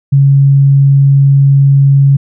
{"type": "tone", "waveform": "sine", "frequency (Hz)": 138.59, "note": "C#3", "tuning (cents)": 0, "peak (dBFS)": -3, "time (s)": [0.12, 2.17], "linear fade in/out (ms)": 10, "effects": []}